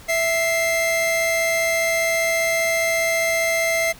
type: tone pair together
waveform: 45% pulse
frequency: 660 / 2095 Hz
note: E5 / C7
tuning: +2 / +2 cents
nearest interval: octave + minor sixth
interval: 2000 cents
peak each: -21 dBFS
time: 0.08-3.93 s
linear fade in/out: 20 ms
effects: pink hiss -44 dBFS RMS until 3.99 s